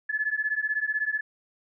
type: beating tone pair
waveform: sine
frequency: 1713 / 1729 Hz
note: A6 / A6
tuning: -47 / -31 cents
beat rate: 16 Hz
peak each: -28 dBFS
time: 0.09-1.21 s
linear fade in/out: 10 ms
effects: none